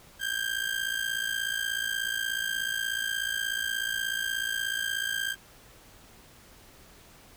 30% pulse ring-modulated tone, 1589 Hz, G6, 23 cents sharp, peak -23 dBFS, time 0.19-5.36 s, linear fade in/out 50 ms, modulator 28.3 Hz, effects pink hiss -54 dBFS RMS until 7.36 s

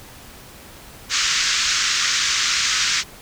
white band-pass noise, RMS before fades -20 dBFS, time 1.09-3.04 s, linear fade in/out 50 ms, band 1200 to 6800 Hz, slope 48 dB/octave, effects pink hiss -42 dBFS RMS until 3.21 s

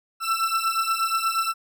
40% pulse beating tone pair, 1331 / 1339.4 Hz, E6 / E6, +16 / +27 cents, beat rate 8.4 Hz, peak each -24 dBFS, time 0.2-1.54 s, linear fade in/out 50 ms, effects none

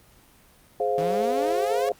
sine chord, F minor, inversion first, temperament just, 419.1 / 523.8 / 698.5 Hz, Ab4 / C5 / F5, +16 / +2 / 0 cents, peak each -26 dBFS, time 0.8-1.92 s, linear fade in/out 2 ms
sawtooth exponential sweep, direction up, 154.9 to 568 Hz, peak -26 dBFS, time 0.98-1.89 s, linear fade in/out 0 ms
effects pink hiss -55 dBFS RMS until 1.99 s + Opus 24 kbps

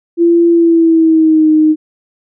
sine tone with pitch glide, 340 to 310 Hz, F4 to D#4, -46 to -6 cents, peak -5 dBFS, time 0.17-1.76 s, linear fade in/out 50 ms, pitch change -160 cents, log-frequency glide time 0.49-1.5 s, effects none

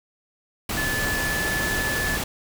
sine tone in noise, 1733 Hz, A6, 27 cents flat, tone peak -25 dBFS, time 0.77-2.17 s, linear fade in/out 5 ms, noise pink, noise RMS -27 dBFS, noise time 0.69-2.24 s, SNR -1 dB, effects none

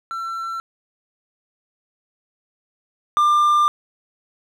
triangle tone pair in turn, 1347 / 1194.2 Hz, E6 / D6, +37 / +29 cents, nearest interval major second, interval 208 cents, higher first, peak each -23 / -11 dBFS, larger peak second, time 0.11-0.6 / 3.17-3.68 s, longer second, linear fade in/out 0 ms, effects none

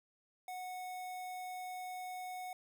square tone with notch filter, 735 Hz, F#5, 12 cents flat, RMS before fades -44 dBFS, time 0.48-2.53 s, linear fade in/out 2 ms, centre 4500 Hz, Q 1.7, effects none

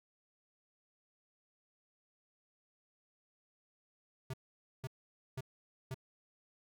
square tone bursts, 130.81 Hz, C3, in tune, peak -39 dBFS, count 4, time 4.3-5.944 s, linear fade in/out 5 ms, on 36 ms, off 500 ms, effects none

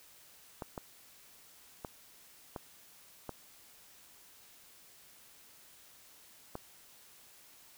clicks, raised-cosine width 1 ms, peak -25 dBFS, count 6, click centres 0.622 / 0.778 / 1.848 / 2.562 / 3.293 / 6.554 s, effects white hiss -59 dBFS RMS until 7.77 s

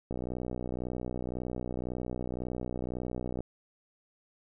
click train, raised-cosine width 2 ms, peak -22 dBFS, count 205, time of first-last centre 0.11-3.406 s, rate 61.9 Hz, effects none

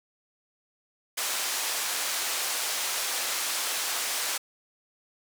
white band-pass noise, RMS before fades -30 dBFS, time 1.17-4.38 s, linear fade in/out 10 ms, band 530 to 9700 Hz, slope 12 dB/octave, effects none

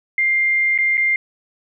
sine tone with dropouts, 2100 Hz, C7, 6 cents sharp, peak -14 dBFS, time 0.18-1.16 s, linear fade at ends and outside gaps 2 ms, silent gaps 0.778-0.786 / 0.971-0.977 s, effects none

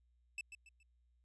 45% pulse tone with echo, 2637 Hz, E7, in tune, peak -40 dBFS, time 0.38-0.41 s, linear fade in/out 2 ms, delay 140 ms, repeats 3, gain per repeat -9 dB, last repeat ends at 0.83 s, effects added 60 Hz sine -70 dBFS peak until 1.24 s + resampled to 22050 Hz

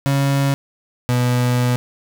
35% pulse tone pair in turn, 138.7 / 123.57 Hz, C#3 / B2, +1 / +1 cents, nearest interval major second, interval 200 cents, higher first, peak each -13 / -13 dBFS, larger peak neither, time 0.06-0.54 / 1.09-1.76 s, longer second, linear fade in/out 0 ms, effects none

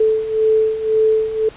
sine beating tone pair, 436.3 / 438.2 Hz, A4 / A4, -15 / -7 cents, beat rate 1.9 Hz, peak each -19 / -14 dBFS, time 0-1.49 s, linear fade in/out 5 ms, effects pink hiss -41 dBFS RMS until 1.56 s + resampled to 8000 Hz

